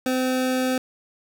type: tone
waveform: 25% pulse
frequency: 257 Hz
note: C4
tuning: 31 cents flat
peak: -17 dBFS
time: 0.06-0.78 s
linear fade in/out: 2 ms
effects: none